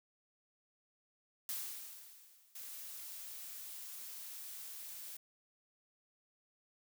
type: noise with exponential decay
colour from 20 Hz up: blue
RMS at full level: -39 dBFS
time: 1.49-2.87 s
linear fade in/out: 1 ms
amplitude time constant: 300 ms
type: noise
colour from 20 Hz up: blue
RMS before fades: -48 dBFS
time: 2.55-5.17 s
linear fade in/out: 5 ms
effects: none